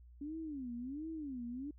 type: tone with vibrato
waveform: sine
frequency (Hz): 277.2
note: C#4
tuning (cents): 0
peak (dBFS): -40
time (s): 0.21-1.71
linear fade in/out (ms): 5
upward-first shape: sine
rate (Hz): 1.4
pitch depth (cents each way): 270
effects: added 60 Hz sine -55 dBFS peak until 1.78 s